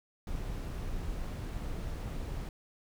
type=noise; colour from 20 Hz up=brown; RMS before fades=-37 dBFS; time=0.27-2.49 s; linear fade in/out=2 ms; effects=none